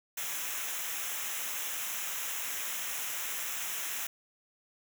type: noise with comb filter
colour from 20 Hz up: white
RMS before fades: -36 dBFS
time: 0.17-4.07 s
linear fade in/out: 5 ms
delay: 0.22 ms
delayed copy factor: -0.75
effects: none